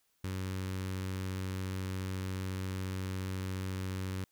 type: tone with notch filter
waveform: sawtooth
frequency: 94.2 Hz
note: F#2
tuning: 32 cents sharp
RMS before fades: -37 dBFS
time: 0.24-4.24 s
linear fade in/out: 0 ms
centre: 700 Hz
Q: 1.4
effects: white hiss -75 dBFS RMS until 4.31 s